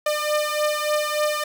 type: beating tone pair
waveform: sawtooth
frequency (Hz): 600 / 603.4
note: D5 / D5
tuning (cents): +37 / +47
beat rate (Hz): 3.4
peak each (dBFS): -19 / -21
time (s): 0.06-1.44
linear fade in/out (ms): 5
effects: none